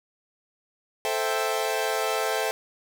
sawtooth chord, A minor seventh, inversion none, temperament equal, 440 / 523.3 / 659.3 / 784 Hz, A4 / C5 / E5 / G5, 0 / 0 / 0 / 0 cents, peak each -25 / -27 / -26 / -27 dBFS, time 1.05-2.51 s, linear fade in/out 0 ms, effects none

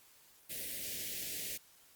white band-stop noise, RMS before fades -41 dBFS, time 0.49-1.58 s, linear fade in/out 20 ms, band 640 to 1800 Hz, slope 48 dB/octave, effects white hiss -63 dBFS RMS until 1.95 s + Opus 48 kbps

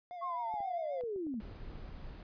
triangle tone with vibrato, 700 Hz, F5, 4 cents sharp, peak -40 dBFS, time 0.11-1.01 s, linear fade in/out 0 ms, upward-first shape triangle, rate 7.6 Hz, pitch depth 64 cents each way
sine linear sweep, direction down, 1104 to 200 Hz, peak -35 dBFS, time 0.21-1.41 s, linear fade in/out 20 ms
clicks, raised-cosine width 2 ms, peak -40 dBFS, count 9, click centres 0.54 / 0.605 / 1.037 / 1.161 / 1.268 / 1.341 / 1.453 / 1.512 / 1.756 s
brown noise, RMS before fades -46 dBFS, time 1.4-2.23 s, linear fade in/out 2 ms
effects resampled to 11025 Hz

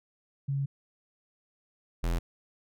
sine / square tone pair in turn, 138.59 / 42.46 Hz, C#3 / F1, 0 / -48 cents, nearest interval octave + minor sixth, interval 2048 cents, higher first, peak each -27 dBFS, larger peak neither, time 0.48-0.66 / 2.03-2.19 s, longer first, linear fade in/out 10 ms, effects none

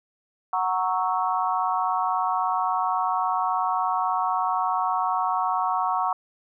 sine chord, F# dominant seventh, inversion none, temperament equal with one note detuned, 740 / 932.3 / 1108.7 / 1312.4 Hz, F#5 / A#5 / C#6 / E6, 0 / 0 / 0 / -8 cents, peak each -26 / -27 / -26 / -31 dBFS, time 0.53-6.13 s, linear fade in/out 2 ms, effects none

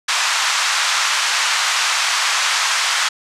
pink band-pass noise, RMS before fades -18 dBFS, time 0.08-3.09 s, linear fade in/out 10 ms, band 1000 to 7500 Hz, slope 24 dB/octave, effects resampled to 32000 Hz

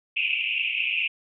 white band-pass noise, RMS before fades -26 dBFS, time 0.16-1.08 s, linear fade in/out 10 ms, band 2400 to 2800 Hz, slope 96 dB/octave, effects none

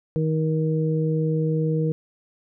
harmonic tone, 157.8 Hz, D#3, 25 cents sharp, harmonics 1 / 2 / 3, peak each -21 / -29 / -26 dBFS, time 0.16-1.92 s, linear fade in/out 0 ms, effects none

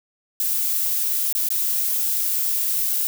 violet noise with dropouts, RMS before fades -22 dBFS, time 0.4-3.07 s, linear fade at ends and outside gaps 0 ms, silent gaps 1.326-1.351 / 1.487-1.504 s, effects none

